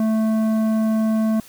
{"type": "tone with tanh clipping", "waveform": "sine", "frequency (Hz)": 219.8, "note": "A3", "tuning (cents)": -2, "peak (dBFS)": -18, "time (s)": [0, 1.4], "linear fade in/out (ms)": 2, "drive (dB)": 11, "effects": ["white hiss -46 dBFS RMS until 1.48 s"]}